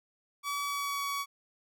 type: tone with pitch glide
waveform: sawtooth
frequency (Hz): 1142 to 1128.2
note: D6 to C#6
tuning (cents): -49 to +30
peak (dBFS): -28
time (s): 0.43-1.26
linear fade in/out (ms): 50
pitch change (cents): -21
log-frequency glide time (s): 0.64-1.03
effects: none